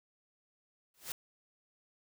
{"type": "noise with exponential growth", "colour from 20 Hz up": "white", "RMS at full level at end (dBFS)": -35, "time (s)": [0.94, 1.12], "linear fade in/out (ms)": 2, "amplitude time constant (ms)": 37, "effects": []}